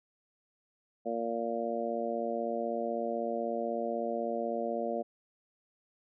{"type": "harmonic tone", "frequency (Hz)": 116.1, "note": "A#2", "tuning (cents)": -7, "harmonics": [2, 3, 4, 5, 6], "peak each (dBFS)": [-38, -40, -37, -35, -37], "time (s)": [1.05, 5.03], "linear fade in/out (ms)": 20, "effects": []}